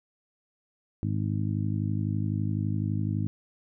harmonic tone, 51.91 Hz, G#1, in tune, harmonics 2 / 3 / 4 / 5 / 6, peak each -28 / -32 / -34 / -36 / -38 dBFS, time 1.03-3.27 s, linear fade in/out 0 ms, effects none

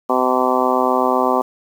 harmonic tone, 127.9 Hz, C3, 39 cents flat, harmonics 2 / 3 / 4 / 5 / 6 / 7 / 8 / 9, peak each -22 / -22 / -22 / -22 / -22 / -22 / -22 / -22 dBFS, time 0.09-1.42 s, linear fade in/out 10 ms, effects 7-bit

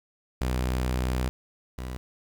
sawtooth tone pair in turn, 62.9 / 62.9 Hz, B1 / B1, +32 / +32 cents, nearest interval unison, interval 0 cents, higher neither, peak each -21 / -29 dBFS, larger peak first, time 0.41-1.29 / 1.78-1.97 s, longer first, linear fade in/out 0 ms, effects 9-bit

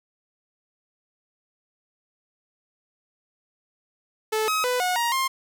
sawtooth tone with pitch steps, 435.3 / 1271 / 498 / 728 / 942 / 1060 Hz, A4 / D#6 / B4 / F#5 / A#5 / C6, -19 / +36 / +14 / -28 / +18 / +22 cents, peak -18 dBFS, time 4.32-5.28 s, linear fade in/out 10 ms, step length 160 ms, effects 10-bit

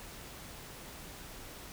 silence, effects pink hiss -48 dBFS RMS until 1.72 s

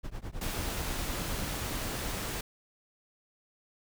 brown noise with tremolo, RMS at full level -34 dBFS, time 0.03-2.16 s, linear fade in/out 20 ms, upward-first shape triangle, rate 9.5 Hz, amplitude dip 100%
pink noise, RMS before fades -36 dBFS, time 0.41-2.41 s, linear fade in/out 5 ms
effects none

